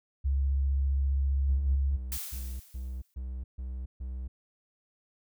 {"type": "tone with vibrato", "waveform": "sine", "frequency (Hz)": 68.4, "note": "C#2", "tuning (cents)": -23, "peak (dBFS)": -24, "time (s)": [0.24, 1.97], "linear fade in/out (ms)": 20, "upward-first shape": "square", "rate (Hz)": 15, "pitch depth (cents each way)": 15}
{"type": "tone bursts", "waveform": "triangle", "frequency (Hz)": 63.6, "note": "C2", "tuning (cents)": -48, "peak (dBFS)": -32, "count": 7, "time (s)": [1.48, 4.28], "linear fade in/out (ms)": 10, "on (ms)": 280, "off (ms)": 140}
{"type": "noise with exponential decay", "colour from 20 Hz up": "blue", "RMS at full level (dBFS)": -34, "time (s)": [2.12, 3.14], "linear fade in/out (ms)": 0, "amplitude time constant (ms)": 220}
{"effects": []}